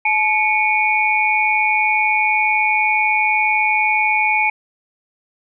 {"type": "tone cluster", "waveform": "sine", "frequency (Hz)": [861, 2225, 2423], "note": ["A5", "C#7", "D#7"], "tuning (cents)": [-38, 6, -47], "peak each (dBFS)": -18, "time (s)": [0.05, 4.5], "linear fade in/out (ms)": 5, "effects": []}